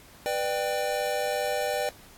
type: chord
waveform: square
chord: G major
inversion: first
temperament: equal with one note detuned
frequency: 493.9 / 596.6 / 784 Hz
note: B4 / D5 / G5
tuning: 0 / +27 / 0 cents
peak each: -32 / -30 / -32 dBFS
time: 0.26-1.89 s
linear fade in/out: 0 ms
effects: pink hiss -52 dBFS RMS until 2.17 s + AAC 64 kbps